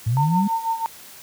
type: linear sweep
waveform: sine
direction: up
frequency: 106.3 to 207.7 Hz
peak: -17 dBFS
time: 0.06-0.48 s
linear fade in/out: 10 ms
type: tone with tremolo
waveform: sine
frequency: 907 Hz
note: A#5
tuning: 48 cents flat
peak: -18 dBFS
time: 0.17-0.86 s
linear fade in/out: 0 ms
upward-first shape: sine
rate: 6.1 Hz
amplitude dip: 75%
effects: white hiss -43 dBFS RMS until 1.22 s + high-pass 60 Hz 12 dB/octave